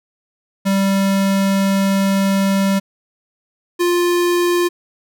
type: tone pair in turn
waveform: square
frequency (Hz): 195.4 / 350.5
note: G3 / F4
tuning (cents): -5 / +6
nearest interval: minor seventh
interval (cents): 1011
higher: second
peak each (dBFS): -14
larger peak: neither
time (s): 0.65-2.8 / 3.79-4.69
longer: first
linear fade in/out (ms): 20
effects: none